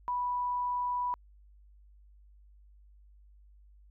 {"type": "tone", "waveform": "sine", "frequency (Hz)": 984, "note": "B5", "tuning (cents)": -7, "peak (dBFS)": -29, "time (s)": [0.08, 1.14], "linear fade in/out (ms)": 0, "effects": ["added 50 Hz sine -55 dBFS peak until 3.9 s"]}